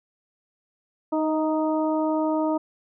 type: harmonic tone with a mistuned harmonic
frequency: 311.1 Hz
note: D#4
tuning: in tune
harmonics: 1 / 2 / 3 / 4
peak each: -23 / -26 / -29 / -36 dBFS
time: 1.12-2.58 s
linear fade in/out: 10 ms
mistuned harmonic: 2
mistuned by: +17 cents
effects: none